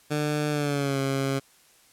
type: tone with pitch glide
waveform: 15% pulse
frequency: 149.5 to 136.3 Hz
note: D3 to C#3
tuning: +31 to -29 cents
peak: -18 dBFS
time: 0.1-1.4 s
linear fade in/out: 20 ms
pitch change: -160 cents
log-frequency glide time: 0.5-0.99 s
effects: white hiss -58 dBFS RMS until 1.92 s + low-pass 12000 Hz 12 dB/octave